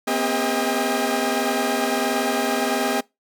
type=tone cluster; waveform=sawtooth; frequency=242.4 / 263.9 / 405.9 / 635 / 803 Hz; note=B3 / C4 / G#4 / D#5 / G5; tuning=-32 / +15 / -40 / +35 / +41 cents; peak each=-23 dBFS; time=0.07-3.01 s; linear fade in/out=10 ms; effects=noise-tail reverb RT60 0.2 s tail -23 dB re dry